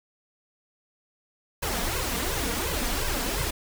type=noise with flanger; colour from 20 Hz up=pink; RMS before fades=-28 dBFS; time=1.62-3.51 s; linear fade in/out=10 ms; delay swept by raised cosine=1.9 to 4.3 ms; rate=2.8 Hz; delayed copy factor=+0.9; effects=none